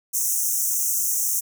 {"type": "high-pass noise", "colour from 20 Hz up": "pink", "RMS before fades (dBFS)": -23, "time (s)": [0.13, 1.41], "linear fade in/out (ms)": 20, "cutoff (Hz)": 5800, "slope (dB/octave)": 96, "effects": []}